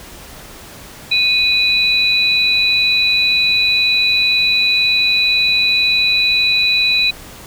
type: tone pair together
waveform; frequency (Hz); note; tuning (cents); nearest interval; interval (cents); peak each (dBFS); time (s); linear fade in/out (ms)
sine; 2489 / 3951; D#7 / B7; 0 / 0; minor sixth; 800; -14; 1.11-7.11; 10
effects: pink hiss -36 dBFS RMS until 7.46 s